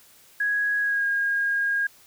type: tone with pitch glide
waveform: sine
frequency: 1661.2 to 1627 Hz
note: G#6 to G#6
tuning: 0 to -36 cents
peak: -21 dBFS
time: 0.4-1.87 s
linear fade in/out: 5 ms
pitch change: -36 cents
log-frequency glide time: 0.8-1.06 s
effects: white hiss -54 dBFS RMS until 2.06 s